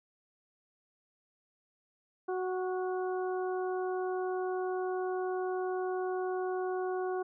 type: harmonic tone with a mistuned harmonic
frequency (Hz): 370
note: F#4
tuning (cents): 0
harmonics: 1 / 2 / 3 / 4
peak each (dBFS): -32 / -38 / -44 / -46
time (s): 2.28-7.23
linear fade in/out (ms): 10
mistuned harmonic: 4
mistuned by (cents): -20
effects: none

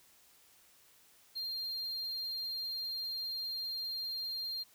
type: tone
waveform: triangle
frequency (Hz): 4195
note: C8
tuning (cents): +4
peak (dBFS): -35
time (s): 1.35-4.64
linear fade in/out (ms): 20
effects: white hiss -64 dBFS RMS until 4.74 s

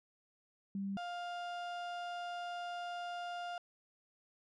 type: tone pair in turn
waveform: sine / 35% pulse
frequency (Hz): 196.8 / 702.5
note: G3 / F5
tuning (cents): +7 / +10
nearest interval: octave + minor seventh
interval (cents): 2203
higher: second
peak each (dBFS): -36 / -38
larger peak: first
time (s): 0.75-0.97 / 0.97-3.58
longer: second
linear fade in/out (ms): 2
effects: low-pass 4000 Hz 12 dB/octave

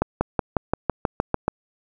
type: accelerating click train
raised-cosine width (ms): 1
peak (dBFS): -5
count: 10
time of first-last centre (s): 0.02-1.48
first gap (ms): 190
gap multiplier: 0.96
effects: none

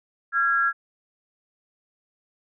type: tone pair together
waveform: sine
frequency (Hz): 1371 / 1650.8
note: F6 / G#6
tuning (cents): -32 / -11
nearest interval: minor third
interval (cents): 321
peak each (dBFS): -21 / -22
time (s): 0.32-0.73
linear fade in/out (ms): 50
effects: none

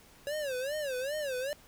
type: tone with vibrato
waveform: square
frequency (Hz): 554.4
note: C#5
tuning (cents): 0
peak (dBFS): -33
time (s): 0.27-1.53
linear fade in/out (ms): 0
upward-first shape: sine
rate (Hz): 2.5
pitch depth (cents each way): 180
effects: pink hiss -58 dBFS RMS until 1.67 s

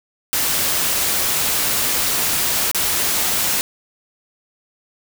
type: noise with dropouts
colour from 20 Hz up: white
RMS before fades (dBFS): -19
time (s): 0.33-3.61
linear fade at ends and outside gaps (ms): 0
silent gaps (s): 2.714-2.747
effects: none

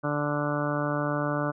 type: harmonic tone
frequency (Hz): 146.83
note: D3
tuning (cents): 0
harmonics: 1 / 2 / 3 / 4 / 5 / 6 / 7 / 8 / 9 / 10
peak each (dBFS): -31 / -31 / -38 / -31 / -40 / -39 / -39 / -35 / -38 / -36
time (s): 0.03-1.52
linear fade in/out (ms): 20
effects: none

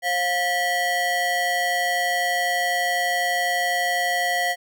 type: ring-modulated tone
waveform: square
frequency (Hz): 622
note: D#5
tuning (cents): -1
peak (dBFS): -18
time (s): 0.02-4.56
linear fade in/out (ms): 50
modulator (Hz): 1330
effects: none

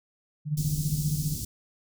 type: tone with tremolo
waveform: sine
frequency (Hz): 149.8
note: D3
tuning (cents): +35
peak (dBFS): -22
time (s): 0.45-1.36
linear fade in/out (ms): 50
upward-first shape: sine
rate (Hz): 15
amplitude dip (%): 75
type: band-stop noise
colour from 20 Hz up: pink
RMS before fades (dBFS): -34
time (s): 0.57-1.45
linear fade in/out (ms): 5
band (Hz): 240 to 5100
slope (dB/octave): 24
effects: none

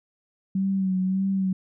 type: tone with vibrato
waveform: sine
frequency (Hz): 190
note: F#3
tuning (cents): +46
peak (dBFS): -21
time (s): 0.55-1.53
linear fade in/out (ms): 5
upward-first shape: sine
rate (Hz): 1.7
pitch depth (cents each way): 40
effects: none

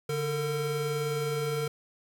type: tone pair together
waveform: square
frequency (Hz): 145 / 454.4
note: D3 / A#4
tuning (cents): -22 / -44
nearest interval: octave + minor sixth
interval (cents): 1978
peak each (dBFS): -33 / -31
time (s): 0.09-1.68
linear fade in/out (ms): 5
effects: none

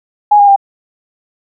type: tone with pitch steps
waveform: sine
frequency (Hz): 830.6 / 812.1 / 794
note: G#5 / G#5 / G5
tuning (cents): 0 / -39 / +22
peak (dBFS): -3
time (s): 0.31-0.562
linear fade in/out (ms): 10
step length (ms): 84
effects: none

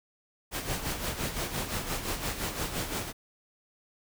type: noise with tremolo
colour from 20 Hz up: pink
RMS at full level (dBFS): -31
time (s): 0.51-3.13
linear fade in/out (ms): 50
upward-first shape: sine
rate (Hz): 5.8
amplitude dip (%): 60
effects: none

